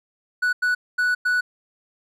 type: tone bursts at uneven times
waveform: triangle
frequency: 1478 Hz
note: F#6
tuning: 2 cents flat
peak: -16 dBFS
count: 4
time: 0.42-0.53 / 0.62-0.75 / 0.98-1.15 / 1.25-1.41 s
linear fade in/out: 10 ms
effects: none